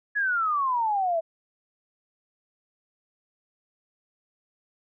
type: exponential sweep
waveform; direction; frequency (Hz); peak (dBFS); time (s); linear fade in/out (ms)
sine; down; 1710 to 640; -22; 0.15-1.21; 20
effects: none